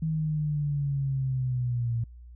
sine linear sweep, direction down, 160.5 to 114.6 Hz, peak -25 dBFS, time 0.02-2.04 s, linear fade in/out 5 ms, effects added 60 Hz sine -44 dBFS peak until 2.35 s

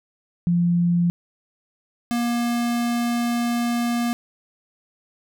sine / square tone pair in turn, 173.3 / 237.7 Hz, F3 / A#3, -13 / +34 cents, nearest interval perfect fourth, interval 547 cents, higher second, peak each -16 / -21 dBFS, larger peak first, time 0.47-1.1 / 2.11-4.13 s, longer second, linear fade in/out 0 ms, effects none

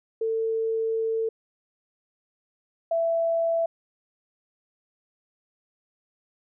sine tone pair in turn, 448 / 664.8 Hz, A4 / E5, +31 / +15 cents, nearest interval perfect fifth, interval 684 cents, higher second, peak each -23 / -21 dBFS, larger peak second, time 0.21-1.29 / 2.91-3.66 s, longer first, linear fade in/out 5 ms, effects none

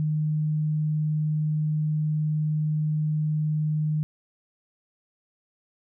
sine tone, 153.2 Hz, D#3, 27 cents flat, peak -22 dBFS, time 0-4.03 s, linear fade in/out 0 ms, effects none

